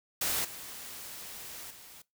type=noise with level steps; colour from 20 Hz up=white; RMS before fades=-31 / -44 / -51 dBFS; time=0.21-2.02 s; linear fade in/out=5 ms; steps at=0.44 / 1.7 s; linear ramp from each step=10 ms; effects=noise-tail reverb RT60 0.2 s tail -21 dB re dry